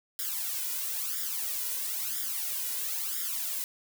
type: noise with flanger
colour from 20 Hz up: blue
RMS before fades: -33 dBFS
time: 0.19-3.64 s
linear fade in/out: 0 ms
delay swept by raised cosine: 0.57 to 2.07 ms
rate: 1 Hz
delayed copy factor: +0.95
effects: none